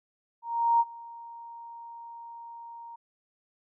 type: tone with ADSR envelope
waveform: sine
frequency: 932.3 Hz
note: A#5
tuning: in tune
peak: -18 dBFS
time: 0.42-2.96 s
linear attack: 380 ms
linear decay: 41 ms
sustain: -23 dB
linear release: 8 ms
effects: none